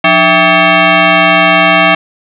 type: tone with frequency modulation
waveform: sine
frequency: 784 Hz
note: G5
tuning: in tune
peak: -4 dBFS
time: 0.04-1.95 s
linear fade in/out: 5 ms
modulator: 481 Hz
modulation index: 4.5
effects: none